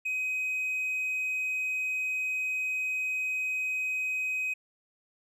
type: tone with hard clipping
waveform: sine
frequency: 2520 Hz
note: D#7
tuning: 21 cents sharp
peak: -29 dBFS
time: 0.05-4.54 s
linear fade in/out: 10 ms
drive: 2 dB
effects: none